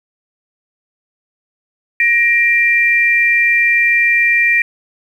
sine tone pair together, 1881 / 2370 Hz, A#6 / D7, +15 / +15 cents, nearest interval major third, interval 400 cents, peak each -12 dBFS, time 2-4.62 s, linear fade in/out 2 ms, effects 7-bit

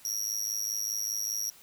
40% pulse tone with amplitude modulation, 5680 Hz, F8, 28 cents sharp, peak -25 dBFS, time 0.05-1.5 s, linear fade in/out 2 ms, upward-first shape sine, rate 105 Hz, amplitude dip 100%, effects white hiss -55 dBFS RMS until 1.62 s

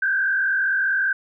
sine tone with frequency modulation, 1568 Hz, G6, in tune, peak -18 dBFS, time 0.02-1.13 s, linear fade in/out 5 ms, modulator 44.9 Hz, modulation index 1.3, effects none

